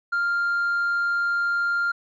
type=tone with tanh clipping; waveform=triangle; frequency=1396.9 Hz; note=F6; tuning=in tune; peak=-21 dBFS; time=0.12-1.92 s; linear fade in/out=10 ms; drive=6 dB; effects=none